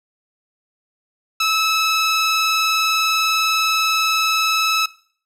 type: tone with vibrato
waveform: 15% pulse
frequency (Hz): 1300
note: E6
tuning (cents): -24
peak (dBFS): -9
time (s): 1.4-4.86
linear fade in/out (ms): 5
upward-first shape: sine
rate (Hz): 20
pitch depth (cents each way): 22
effects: noise-tail reverb RT60 0.5 s tail -20 dB re dry + low-pass 11000 Hz 12 dB/octave